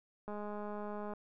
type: click train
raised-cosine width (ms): 1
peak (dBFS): -30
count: 179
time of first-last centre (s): 0.28-1.136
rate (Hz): 208
effects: none